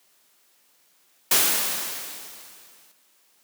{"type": "noise with exponential decay", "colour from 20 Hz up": "white", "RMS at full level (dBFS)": -17, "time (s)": [1.31, 2.92], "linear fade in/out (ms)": 5, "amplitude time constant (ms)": 350, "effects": ["white hiss -62 dBFS RMS until 3.43 s", "high-pass 200 Hz 12 dB/octave"]}